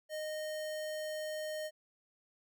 square tone, 617 Hz, D#5, 15 cents flat, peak -38 dBFS, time 0.09-1.71 s, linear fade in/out 50 ms, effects none

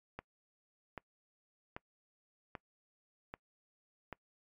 click train, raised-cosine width 0.5 ms, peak -27 dBFS, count 6, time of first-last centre 0.19-4.127 s, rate 1.27 Hz, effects noise-tail reverb RT60 0.1 s tail -24 dB re dry + MP3 96 kbps

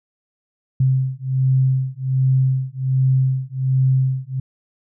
sine beating tone pair, 130.81 / 132.11 Hz, C3 / C3, 0 / +17 cents, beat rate 1.3 Hz, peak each -18 dBFS, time 0.8-4.4 s, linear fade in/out 5 ms, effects none

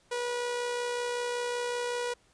sawtooth tone with amplitude modulation, 485.4 Hz, B4, 30 cents flat, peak -25 dBFS, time 0.11-2.14 s, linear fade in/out 10 ms, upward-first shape sine, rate 65.3 Hz, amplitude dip 30%, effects pink hiss -65 dBFS RMS until 2.33 s + resampled to 22050 Hz

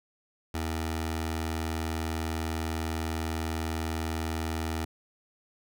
15% pulse tone with notch filter, 80 Hz, D#2, 49 cents sharp, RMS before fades -32 dBFS, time 0.54-4.85 s, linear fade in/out 5 ms, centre 170 Hz, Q 1.2, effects none

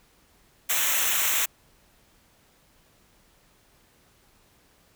white noise with comb filter, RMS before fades -24 dBFS, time 0.69-1.46 s, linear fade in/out 10 ms, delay 0.21 ms, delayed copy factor -0.8, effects pink hiss -61 dBFS RMS until 4.95 s

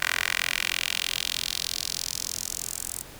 10% pulse tone with high-pass filter sweep, 43.19 Hz, F1, 18 cents flat, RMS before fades -30 dBFS, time 0-3.03 s, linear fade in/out 20 ms, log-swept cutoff 1700 to 8600 Hz, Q 2, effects pink hiss -45 dBFS RMS until 3.19 s

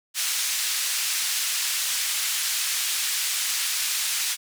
white band-pass noise, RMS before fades -26 dBFS, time 0.14-4.37 s, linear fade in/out 50 ms, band 1900 to 9400 Hz, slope 12 dB/octave, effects none

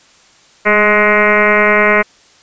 sine tone with frequency modulation, 1261 Hz, D#6, 23 cents sharp, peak -7 dBFS, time 0.65-2.03 s, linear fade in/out 20 ms, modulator 211 Hz, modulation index 4.8, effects white hiss -47 dBFS RMS until 2.42 s + resampled to 16000 Hz

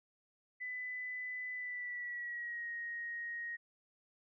sine tone with pitch glide, 2000 to 1876.9 Hz, B6 to A#6, +21 to +11 cents, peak -39 dBFS, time 0.6-3.57 s, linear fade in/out 20 ms, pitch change -110 cents, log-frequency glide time 1.54-2.7 s, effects none

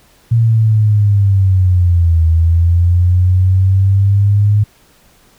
sine linear two-way sweep, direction down then up, 116.54 to 80.9 to 104.8 Hz, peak -7 dBFS, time 0.31-4.64 s, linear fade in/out 10 ms, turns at 2.25 s, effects pink hiss -49 dBFS RMS until 5.38 s

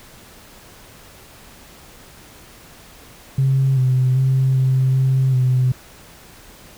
sine tone with pitch steps, 134.3 / 128.5 / 132.2 / 131 / 132.1 / 127.6 Hz, C3 / C3 / C3 / C3 / C3 / C3, +46 / -31 / +18 / +2 / +17 / -43 cents, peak -12 dBFS, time 3.38-5.72 s, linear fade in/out 5 ms, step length 390 ms, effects tanh soft clip ceiling -9 dBFS + pink hiss -44 dBFS RMS until 6.77 s

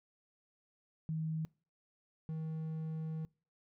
sine / triangle tone pair in turn, 158.8 / 158.8 Hz, D#3 / D#3, +36 / +36 cents, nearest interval unison, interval 0 cents, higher neither, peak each -34 / -35 dBFS, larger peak first, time 1.09-1.45 / 2.29-3.25 s, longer second, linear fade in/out 0 ms, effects noise-tail reverb RT60 0.4 s tail -25 dB re dry

